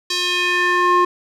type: tone with band-pass filter sweep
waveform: square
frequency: 356.8 Hz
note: F4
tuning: 37 cents sharp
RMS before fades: -17 dBFS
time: 0.1-1.05 s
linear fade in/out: 5 ms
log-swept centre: 4500 to 920 Hz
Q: 2.1
effects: none